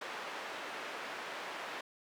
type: band-pass noise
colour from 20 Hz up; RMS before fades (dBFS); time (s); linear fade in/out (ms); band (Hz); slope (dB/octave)
white; -43; 0.01-1.81; 5; 360 to 1900; 12
effects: none